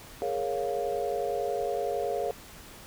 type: chord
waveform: sine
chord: Bb minor seventh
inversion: third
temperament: equal with one note detuned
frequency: 415.3 / 466.2 / 554.4 / 701.3 Hz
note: Ab4 / Bb4 / Db5 / F5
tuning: 0 / 0 / 0 / +7 cents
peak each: -33 dBFS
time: 0.22-2.31 s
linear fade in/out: 0 ms
effects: pink hiss -48 dBFS RMS until 2.86 s